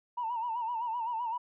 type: tone with vibrato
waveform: sine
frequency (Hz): 932.3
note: A#5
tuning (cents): 0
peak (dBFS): -30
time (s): 0.17-1.38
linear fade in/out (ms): 10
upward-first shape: sine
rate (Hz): 7.8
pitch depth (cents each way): 95
effects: tanh soft clip ceiling -26 dBFS